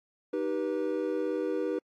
triangle chord, Eb augmented, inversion none, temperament just, 311.1 / 388.9 / 486.1 Hz, Eb4 / G4 / B4, 0 / -14 / -28 cents, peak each -31 / -31 / -30 dBFS, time 0.33-1.79 s, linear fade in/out 5 ms, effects AAC 48 kbps

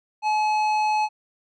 sine tone with tanh clipping, 854 Hz, G#5, 48 cents sharp, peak -21 dBFS, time 0.22-1.09 s, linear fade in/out 50 ms, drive 12 dB, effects none

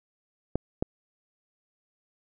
clicks, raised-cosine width 2 ms, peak -12 dBFS, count 2, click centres 0.556 / 0.825 s, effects none

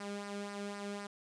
sawtooth tone with flanger, 202.7 Hz, G#3, 42 cents flat, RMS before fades -42 dBFS, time 0-1.07 s, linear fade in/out 5 ms, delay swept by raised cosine 0.28 to 1.1 ms, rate 3.9 Hz, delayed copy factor -0.55, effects resampled to 22050 Hz

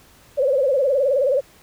sine tone with vibrato, 540 Hz, C#5, 45 cents flat, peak -15 dBFS, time 0.37-1.41 s, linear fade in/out 20 ms, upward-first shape sine, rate 19 Hz, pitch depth 130 cents each way, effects pink hiss -51 dBFS RMS until 1.62 s

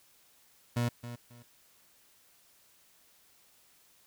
30% pulse tone with echo, 119.6 Hz, A#2, 45 cents sharp, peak -25 dBFS, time 0.76-0.89 s, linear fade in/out 10 ms, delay 270 ms, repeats 2, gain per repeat -12 dB, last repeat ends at 1.43 s, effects white hiss -64 dBFS RMS until 4.06 s

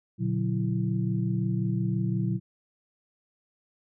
sine tone cluster, 120.2 / 145.9 / 184 / 330.7 Hz, B2 / D3 / F#3 / E4, -46 / -11 / -9 / +6 cents, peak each -28 / -32 / -28 / -37 dBFS, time 0.18-2.4 s, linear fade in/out 50 ms, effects none

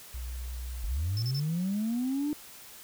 sine tone with vibrato, 61.74 Hz, B1, in tune, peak -34 dBFS, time 0.14-0.92 s, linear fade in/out 5 ms, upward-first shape sine, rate 16 Hz, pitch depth 10 cents each way
sine linear sweep, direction up, 49 to 302.7 Hz, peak -26 dBFS, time 0.84-2.33 s, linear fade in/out 0 ms
triangle tone bursts, 5274 Hz, E8, in tune, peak -32 dBFS, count 3, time 1.17-1.397 s, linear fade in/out 0 ms, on 51 ms, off 37 ms
effects tanh soft clip ceiling -24 dBFS + white hiss -49 dBFS RMS until 2.83 s

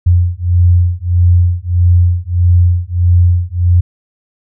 sine beating tone pair, 87.31 / 88.91 Hz, F2 / F2, 0 / +31 cents, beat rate 1.6 Hz, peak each -10 dBFS, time 0.06-3.81 s, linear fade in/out 10 ms, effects none

